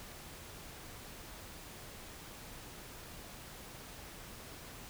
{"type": "silence", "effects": ["pink hiss -50 dBFS RMS until 4.89 s"]}